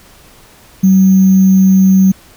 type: tone with sample-and-hold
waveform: sine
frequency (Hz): 190.1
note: F#3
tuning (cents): +47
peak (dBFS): -4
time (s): 0.83-2.12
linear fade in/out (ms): 10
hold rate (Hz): 6300
effects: pink hiss -42 dBFS RMS until 2.36 s